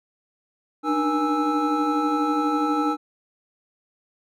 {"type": "tone cluster", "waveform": "triangle", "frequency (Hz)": [290.4, 302.6, 476.4, 827, 1316], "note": ["D4", "D#4", "A#4", "G#5", "E6"], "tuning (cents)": [-19, -48, 38, -8, -3], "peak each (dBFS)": [-30, -21, -29, -25, -24], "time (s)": [0.83, 2.97], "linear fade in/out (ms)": 50, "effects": []}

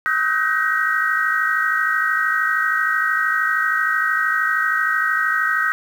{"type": "tone cluster", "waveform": "sine", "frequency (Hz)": [1275, 1508, 1561, 1888], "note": ["D#6", "F#6", "G6", "A#6"], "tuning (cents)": [42, 32, -8, 22], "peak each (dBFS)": -22, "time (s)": [0.06, 5.72], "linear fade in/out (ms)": 0, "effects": ["7-bit"]}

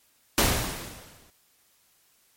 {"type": "noise with exponential decay", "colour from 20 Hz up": "pink", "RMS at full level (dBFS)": -19, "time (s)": [0.38, 1.3], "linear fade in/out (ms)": 0, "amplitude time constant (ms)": 200, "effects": ["white hiss -64 dBFS RMS until 2.36 s", "MP3 64 kbps"]}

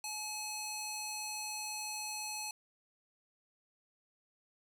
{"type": "tone with band-pass filter", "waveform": "square", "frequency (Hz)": 853, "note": "G#5", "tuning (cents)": 46, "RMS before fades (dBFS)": -41, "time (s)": [0.04, 2.51], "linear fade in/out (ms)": 2, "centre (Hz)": 7600, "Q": 0.79, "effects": []}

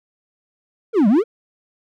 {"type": "exponential two-way sweep", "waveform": "triangle", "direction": "down then up", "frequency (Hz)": [492.2, 191.1, 492.2], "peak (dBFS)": -9, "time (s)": [0.93, 1.24], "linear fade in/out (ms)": 50, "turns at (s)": 1.08, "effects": []}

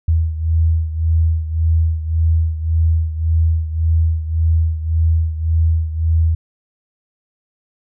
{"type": "beating tone pair", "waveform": "sine", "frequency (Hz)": [80.6, 82.4], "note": ["E2", "E2"], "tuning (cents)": [-38, 0], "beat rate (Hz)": 1.8, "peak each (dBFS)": [-14, -19], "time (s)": [0.08, 6.35], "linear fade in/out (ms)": 5, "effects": []}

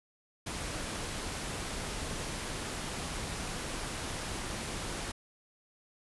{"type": "low-pass noise", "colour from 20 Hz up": "pink", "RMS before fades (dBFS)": -38, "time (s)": [0.46, 5.12], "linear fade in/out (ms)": 10, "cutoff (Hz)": 11000, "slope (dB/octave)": 96, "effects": []}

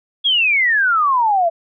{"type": "exponential sweep", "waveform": "sine", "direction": "down", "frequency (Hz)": [3390, 650], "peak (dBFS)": -12, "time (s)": [0.24, 1.5], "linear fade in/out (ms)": 20, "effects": []}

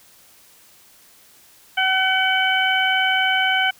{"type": "harmonic tone", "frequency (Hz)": 757, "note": "F#5", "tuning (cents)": 39, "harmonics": [1, 2, 3, 4], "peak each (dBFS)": [-22, -20, -23, -22], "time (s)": [1.77, 3.71], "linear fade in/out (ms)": 10, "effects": ["white hiss -51 dBFS RMS until 3.79 s"]}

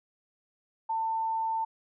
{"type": "tone", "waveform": "sine", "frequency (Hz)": 895, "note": "A5", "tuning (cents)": 29, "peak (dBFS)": -27, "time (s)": [0.89, 1.65], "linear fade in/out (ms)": 10, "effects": []}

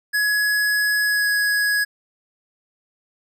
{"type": "tone with pitch glide", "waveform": "square", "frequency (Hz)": [1683, 1669.4], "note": ["G#6", "G#6"], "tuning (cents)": [23, 9], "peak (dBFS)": -18, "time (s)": [0.13, 1.85], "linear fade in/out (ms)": 20, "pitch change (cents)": -14, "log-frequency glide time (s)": [1.04, 1.28], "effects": []}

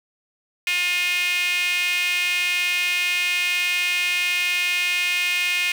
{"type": "tone with high-pass filter", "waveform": "sawtooth", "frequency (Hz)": 355.8, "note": "F4", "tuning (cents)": 32, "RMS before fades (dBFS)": -22, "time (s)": [0.67, 5.72], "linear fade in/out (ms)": 2, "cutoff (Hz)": 2400, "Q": 6.2, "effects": []}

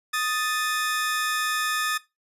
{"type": "tone pair together", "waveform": "sawtooth", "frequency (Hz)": [1244.5, 1760], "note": ["D#6", "A6"], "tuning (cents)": [0, 0], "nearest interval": "tritone", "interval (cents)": 600, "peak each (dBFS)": -23, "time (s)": [0.13, 1.98], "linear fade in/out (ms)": 10, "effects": ["noise-tail reverb RT60 0.2 s tail -17 dB re dry", "resampled to 32000 Hz"]}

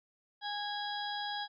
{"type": "harmonic tone with a mistuned harmonic", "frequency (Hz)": 825, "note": "G#5", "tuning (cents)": -12, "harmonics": [1, 2, 4, 5, 6], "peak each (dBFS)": [-38, -42, -42, -45, -46], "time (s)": [0.41, 1.48], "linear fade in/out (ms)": 50, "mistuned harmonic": 5, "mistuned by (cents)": -81, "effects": []}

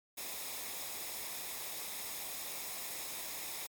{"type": "noise with comb filter", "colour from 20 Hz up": "white", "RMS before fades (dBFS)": -42, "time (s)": [0.17, 3.67], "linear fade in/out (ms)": 10, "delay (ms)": 0.67, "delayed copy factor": -0.5, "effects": ["MP3 96 kbps"]}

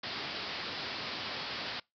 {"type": "low-pass noise", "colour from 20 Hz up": "white", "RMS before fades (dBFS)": -39, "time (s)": [0.03, 1.8], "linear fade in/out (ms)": 5, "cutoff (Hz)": 5100, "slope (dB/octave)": 96, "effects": ["noise-tail reverb RT60 0.2 s tail -24 dB re dry", "high-pass 100 Hz 12 dB/octave"]}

